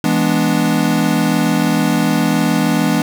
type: chord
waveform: square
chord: E dominant seventh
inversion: none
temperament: equal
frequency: 164.81 / 207.7 / 246.9 / 293.7 Hz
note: E3 / G#3 / B3 / D4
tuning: 0 / 0 / 0 / 0 cents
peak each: -19 dBFS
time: 0.04-3.02 s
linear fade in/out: 2 ms
effects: 8-bit